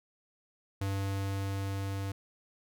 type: tone with level ramp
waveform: square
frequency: 98 Hz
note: G2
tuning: in tune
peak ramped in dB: -31 to -34 dBFS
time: 0.81-2.12 s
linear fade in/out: 5 ms
effects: none